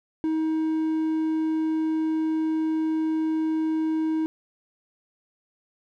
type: tone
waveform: triangle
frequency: 316.7 Hz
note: D#4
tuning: 31 cents sharp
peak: -20 dBFS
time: 0.24-4.26 s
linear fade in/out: 0 ms
effects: none